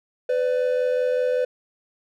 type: tone pair together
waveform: triangle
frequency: 502.1 / 587.3 Hz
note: B4 / D5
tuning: +29 / 0 cents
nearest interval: minor third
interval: 271 cents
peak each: -18 / -25 dBFS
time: 0.29-1.45 s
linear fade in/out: 5 ms
effects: none